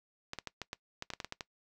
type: clicks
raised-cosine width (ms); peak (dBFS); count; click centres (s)
0.2; -21; 12; 0.334 / 0.387 / 0.473 / 0.617 / 0.731 / 1.024 / 1.103 / 1.136 / 1.202 / 1.246 / 1.324 / 1.408
effects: noise-tail reverb RT60 0.1 s tail -21 dB re dry